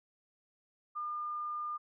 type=tone; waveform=sine; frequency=1207 Hz; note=D6; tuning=47 cents sharp; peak=-35 dBFS; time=0.95-1.78 s; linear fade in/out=20 ms; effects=none